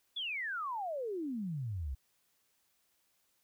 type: exponential sweep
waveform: sine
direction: down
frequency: 3520 to 61.74 Hz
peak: -35 dBFS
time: 0.16-1.95 s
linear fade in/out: 10 ms
effects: white hiss -75 dBFS RMS until 3.43 s